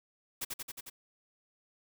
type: noise with echo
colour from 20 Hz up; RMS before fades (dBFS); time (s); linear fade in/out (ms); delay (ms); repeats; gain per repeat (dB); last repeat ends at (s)
white; -36; 0.41-0.45; 10; 90; 5; -2; 0.9
effects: none